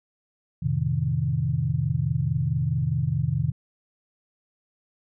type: chord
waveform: sine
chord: F dominant seventh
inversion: none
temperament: equal with one note detuned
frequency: 87.31 / 111.34 / 130.81 / 155.56 Hz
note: F2 / A2 / C3 / Eb3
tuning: 0 / +21 / 0 / 0 cents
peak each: -31 / -30 / -25 / -26 dBFS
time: 0.62-3.52 s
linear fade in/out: 10 ms
effects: none